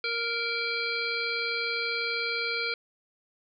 harmonic tone with a mistuned harmonic, 466.1 Hz, A#4, in tune, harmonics 1 / 3 / 5 / 7 / 9 / 10, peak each -36 / -34 / -31 / -40 / -35 / -39 dBFS, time 0.04-2.74 s, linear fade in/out 2 ms, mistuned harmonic 9, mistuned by -18 cents, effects none

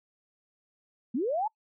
sine linear sweep, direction up, 210 to 895 Hz, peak -26 dBFS, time 1.14-1.48 s, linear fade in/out 10 ms, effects noise-tail reverb RT60 0.1 s tail -26 dB re dry

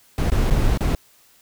brown noise with dropouts, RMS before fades -18 dBFS, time 0.18-0.95 s, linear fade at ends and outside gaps 1 ms, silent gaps 0.301-0.318 / 0.501-0.507 / 0.775-0.807 s, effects white hiss -55 dBFS RMS until 1.41 s

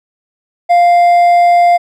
triangle tone with hard clipping, 698.5 Hz, F5, in tune, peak -6 dBFS, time 0.69-1.78 s, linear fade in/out 20 ms, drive 7 dB, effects none

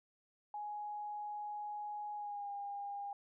sine tone with pitch glide, 834 to 807.5 Hz, G#5 to G#5, +7 to -49 cents, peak -40 dBFS, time 0.54-3.13 s, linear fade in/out 2 ms, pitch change -56 cents, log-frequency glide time 2.15-2.5 s, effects none

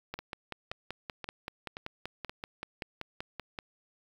two click trains, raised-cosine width 0.3 ms, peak -21 / -23 dBFS, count 19 / 6, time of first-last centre 0.14-3.588 / 0.19-2.822 s, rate 5.22 / 1.9 Hz, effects 8-bit

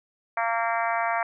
harmonic tone, 229.9 Hz, A#3, 24 cents flat, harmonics 3 / 4 / 5 / 6 / 7 / 8 / 9 / 10, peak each -27 / -29 / -31 / -33 / -34 / -35 / -36 / -37 dBFS, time 0.37-1.23 s, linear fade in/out 2 ms, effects none

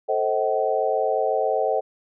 sine chord, A diminished seventh, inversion none, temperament just, 440 / 528 / 633.6 / 760.3 Hz, A4 / C5 / Eb5 / Gb5, 0 / +16 / +31 / +47 cents, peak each -25 dBFS, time 0.08-1.81 s, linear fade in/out 20 ms, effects none

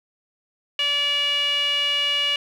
sawtooth tone with band-pass filter, 576 Hz, D5, 34 cents flat, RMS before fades -22 dBFS, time 0.79-2.36 s, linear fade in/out 2 ms, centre 2800 Hz, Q 8.7, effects 9-bit

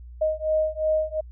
sine beating tone pair, 622.3 / 625.1 Hz, D#5 / D#5, 0 / +8 cents, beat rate 2.8 Hz, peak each -24 / -24 dBFS, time 0.21-1.21 s, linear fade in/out 10 ms, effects added 60 Hz sine -39 dBFS peak until 1.31 s

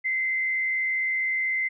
sine tone with frequency modulation, 2067 Hz, C7, 22 cents flat, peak -23 dBFS, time 0.04-1.69 s, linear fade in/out 20 ms, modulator 75.8 Hz, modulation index 0.5, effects none

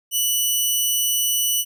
10% pulse tone, 2960 Hz, F#7, in tune, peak -10 dBFS, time 0.11-1.65 s, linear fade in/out 50 ms, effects none

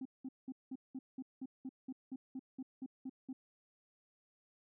sine tone bursts, 261.6 Hz, C4, in tune, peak -39 dBFS, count 15, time 0.01-3.33 s, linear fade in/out 5 ms, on 44 ms, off 190 ms, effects tanh soft clip ceiling -38 dBFS

